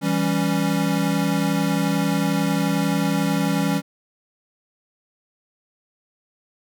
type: chord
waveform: square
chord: C# diminished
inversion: first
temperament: equal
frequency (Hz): 164.81 / 196 / 277.2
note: E3 / G3 / C#4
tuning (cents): 0 / 0 / 0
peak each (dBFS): -24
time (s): 0.01-3.82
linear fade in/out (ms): 50
effects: none